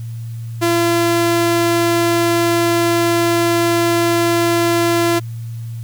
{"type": "tone", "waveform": "sawtooth", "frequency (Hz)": 340.2, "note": "F4", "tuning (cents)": -45, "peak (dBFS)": -9, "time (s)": [0.61, 5.2], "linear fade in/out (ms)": 20, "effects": ["added 115 Hz sine -24 dBFS peak until 5.83 s", "white hiss -48 dBFS RMS until 5.83 s"]}